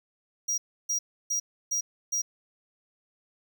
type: tone bursts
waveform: square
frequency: 5730 Hz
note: F8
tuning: 44 cents sharp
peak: -26 dBFS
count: 5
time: 0.48-2.22 s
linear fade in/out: 10 ms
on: 100 ms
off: 310 ms
effects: none